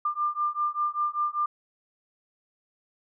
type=beating tone pair; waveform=sine; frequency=1193 / 1198.1 Hz; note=D6 / D6; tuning=+27 / +34 cents; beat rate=5.1 Hz; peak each=-28 dBFS; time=0.05-1.46 s; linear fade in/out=5 ms; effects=none